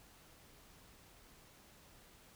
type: silence
effects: pink hiss -62 dBFS RMS until 2.35 s